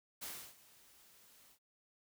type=noise with ADSR envelope; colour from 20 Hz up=white; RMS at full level=-44 dBFS; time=0.21-1.59 s; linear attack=19 ms; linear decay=310 ms; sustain=-20 dB; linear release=78 ms; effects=none